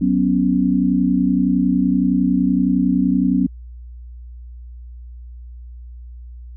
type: chord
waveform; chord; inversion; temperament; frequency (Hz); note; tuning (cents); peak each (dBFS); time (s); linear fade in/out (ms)
sine; F# suspended fourth; none; just; 185 / 246.7 / 277.5; F#3 / B3 / C#4; 0 / -2 / +2; -18; 0.01-3.47; 10
effects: added 60 Hz sine -33 dBFS peak until 6.56 s